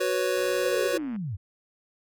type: chord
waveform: square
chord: F# suspended fourth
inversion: none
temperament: just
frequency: 370 / 493.3 / 555 Hz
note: F#4 / B4 / C#5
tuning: 0 / -2 / +2 cents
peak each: -29 dBFS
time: 0-0.98 s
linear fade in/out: 10 ms
type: click train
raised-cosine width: 0.5 ms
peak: -32 dBFS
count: 96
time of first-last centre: 0.37-1.162 s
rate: 120 Hz
type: linear sweep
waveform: sine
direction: down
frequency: 546 to 81.3 Hz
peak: -29 dBFS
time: 0.62-1.37 s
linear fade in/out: 20 ms
effects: none